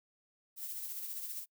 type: noise with tremolo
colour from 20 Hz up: violet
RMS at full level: -40 dBFS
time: 0.56-1.46 s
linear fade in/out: 50 ms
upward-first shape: sine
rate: 15 Hz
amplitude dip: 40%
effects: noise-tail reverb RT60 0.1 s tail -26 dB re dry